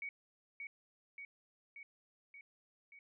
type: tone with echo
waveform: sine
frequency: 2245 Hz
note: C#7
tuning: 21 cents sharp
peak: -40 dBFS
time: 0.02-0.09 s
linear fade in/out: 2 ms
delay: 580 ms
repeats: 5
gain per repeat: -3 dB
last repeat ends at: 2.99 s
effects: none